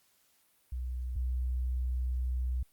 sine tone pair in turn, 62.4 / 62.62 Hz, B1 / B1, +19 / +25 cents, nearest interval unison, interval 6 cents, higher second, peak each -33 / -29 dBFS, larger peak second, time 0.72-1.16 / 1.16-2.63 s, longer second, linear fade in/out 5 ms, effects white hiss -69 dBFS RMS until 2.72 s + Opus 48 kbps

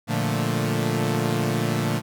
sawtooth chord, Bb major seventh, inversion none, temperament equal, 116.54 / 146.83 / 174.61 / 220 Hz, Bb2 / D3 / F3 / A3, 0 / 0 / 0 / 0 cents, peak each -22 / -23 / -25 / -24 dBFS, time 0.07-2.02 s, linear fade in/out 50 ms, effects none

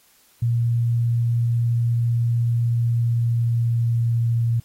sine tone with pitch glide, 117.9 to 116.68 Hz, A#2 to A#2, +20 to +2 cents, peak -17 dBFS, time 0.42-4.6 s, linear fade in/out 5 ms, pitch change -18 cents, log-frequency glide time 2.62-4.42 s, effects white hiss -57 dBFS RMS until 4.64 s + AAC 48 kbps

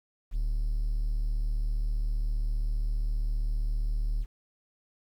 triangle tone, 37.54 Hz, D1, 39 cents sharp, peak -23 dBFS, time 0.31-4.26 s, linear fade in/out 50 ms, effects tanh soft clip ceiling -19 dBFS + 10-bit

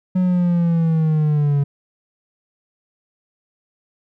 triangle linear sweep, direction down, 184.9 to 140.4 Hz, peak -12 dBFS, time 0.15-1.64 s, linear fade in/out 10 ms, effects none

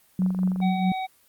sine tone with tremolo, 185 Hz, F#3, in tune, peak -18 dBFS, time 0.19-0.92 s, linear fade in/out 2 ms, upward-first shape triangle, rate 4.7 Hz, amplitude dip 65%
click train, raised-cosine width 1 ms, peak -26 dBFS, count 10, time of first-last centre 0.22-0.603 s, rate 23.5 Hz
harmonic tone, 755 Hz, F#5, 35 cents sharp, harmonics 1 / 3 / 5, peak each -27 / -37 / -41 dBFS, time 0.61-1.07 s, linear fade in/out 20 ms
effects white hiss -60 dBFS RMS until 1.28 s + Opus 32 kbps

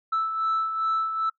sine beating tone pair, 1316 / 1318.5 Hz, E6 / E6, -3 / 0 cents, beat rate 2.5 Hz, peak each -22 / -30 dBFS, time 0.12-1.3 s, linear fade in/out 10 ms, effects noise-tail reverb RT60 0.1 s tail -22 dB re dry + tanh soft clip ceiling -19 dBFS

